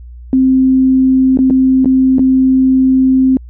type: tone with dropouts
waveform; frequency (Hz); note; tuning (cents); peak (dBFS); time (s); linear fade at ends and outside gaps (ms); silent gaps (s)
sine; 261.6; C4; 0; -6; 0.33-3.37; 1; 1.373-1.389 / 1.5-1.506 / 1.846-1.857 / 2.184-2.193
effects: added 60 Hz sine -29 dBFS peak until 3.49 s